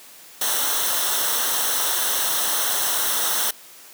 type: noise with comb filter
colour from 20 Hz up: white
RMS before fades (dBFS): -22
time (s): 0.41-3.51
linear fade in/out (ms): 5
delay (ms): 0.42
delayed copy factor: -0.7
effects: white hiss -45 dBFS RMS until 3.93 s + high-pass 200 Hz 12 dB/octave